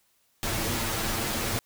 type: noise with comb filter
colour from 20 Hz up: pink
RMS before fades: -29 dBFS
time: 0.43-1.59 s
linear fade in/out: 0 ms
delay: 8.8 ms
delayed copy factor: +0.75
effects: white hiss -68 dBFS RMS until 1.65 s